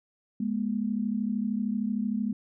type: tone pair together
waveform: sine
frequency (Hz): 207.7 / 240.8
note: G#3 / B3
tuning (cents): 0 / -44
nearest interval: minor third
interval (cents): 256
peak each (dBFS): -28 / -30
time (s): 0.4-2.33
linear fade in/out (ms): 5
effects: none